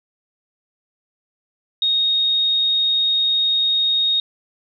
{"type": "tone", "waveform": "sine", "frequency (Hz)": 3729, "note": "A#7", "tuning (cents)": 0, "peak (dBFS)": -15, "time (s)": [1.82, 4.2], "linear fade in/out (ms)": 2, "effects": []}